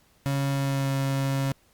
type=tone with pitch glide; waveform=35% pulse; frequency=138.59 to 136.37 Hz; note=C#3 to C#3; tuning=0 to -28 cents; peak=-22 dBFS; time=0.26-1.52 s; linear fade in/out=0 ms; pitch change=-28 cents; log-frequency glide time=0.5-0.91 s; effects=pink hiss -62 dBFS RMS until 1.73 s + Opus 48 kbps